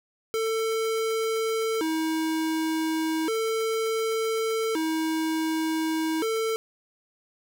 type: tone with vibrato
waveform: square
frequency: 377.3 Hz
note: F#4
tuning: 34 cents sharp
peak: -25 dBFS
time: 0.34-6.56 s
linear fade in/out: 0 ms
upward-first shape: square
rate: 0.34 Hz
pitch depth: 290 cents each way
effects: none